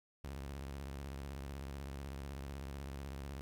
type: tone with vibrato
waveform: sawtooth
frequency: 68.8 Hz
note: C#2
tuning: 12 cents flat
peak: -39 dBFS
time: 0.24-3.41 s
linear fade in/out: 0 ms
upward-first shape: sine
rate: 16 Hz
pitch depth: 150 cents each way
effects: 12-bit